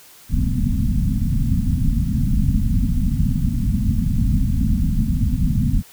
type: low-pass noise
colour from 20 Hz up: pink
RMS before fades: -18 dBFS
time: 0.29-5.83 s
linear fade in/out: 50 ms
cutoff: 260 Hz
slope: 96 dB/octave
effects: white hiss -46 dBFS RMS until 5.92 s